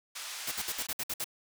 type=band-pass noise; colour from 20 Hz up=white; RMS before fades=-41 dBFS; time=0.15-0.87 s; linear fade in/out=10 ms; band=980 to 7300 Hz; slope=12 dB/octave
type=noise bursts; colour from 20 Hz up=white; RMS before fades=-34 dBFS; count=8; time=0.47-1.243 s; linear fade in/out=5 ms; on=45 ms; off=59 ms
effects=none